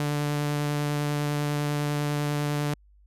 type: tone with vibrato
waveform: sawtooth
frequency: 146.83 Hz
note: D3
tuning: in tune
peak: -21 dBFS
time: 0-2.74 s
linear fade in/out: 2 ms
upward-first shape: sine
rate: 10 Hz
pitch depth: 9 cents each way
effects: added 50 Hz sine -54 dBFS peak until 3.06 s + resampled to 32000 Hz